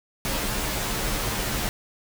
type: noise with comb filter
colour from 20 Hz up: pink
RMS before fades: -27 dBFS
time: 0.25-1.69 s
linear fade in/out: 0 ms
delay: 12 ms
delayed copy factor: -1
effects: none